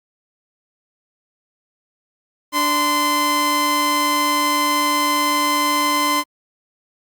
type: tone pair together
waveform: sawtooth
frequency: 293.7 / 1034 Hz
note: D4 / C6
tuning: 0 / -21 cents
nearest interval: octave + minor seventh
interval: 2179 cents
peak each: -19 / -13 dBFS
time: 2.52-6.24 s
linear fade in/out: 50 ms
effects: Opus 48 kbps